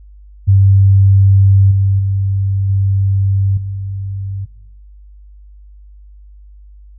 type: tone with level steps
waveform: sine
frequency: 97.7 Hz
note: G2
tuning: 5 cents flat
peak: -5 / -9 / -12 / -10 / -19 dBFS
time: 0.47-4.46 s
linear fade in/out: 20 ms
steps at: 1.71 / 1.99 / 2.69 / 3.57 s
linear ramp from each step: 5 ms
effects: noise-tail reverb RT60 0.7 s tail -18 dB re dry + added 50 Hz sine -36 dBFS peak until 6.98 s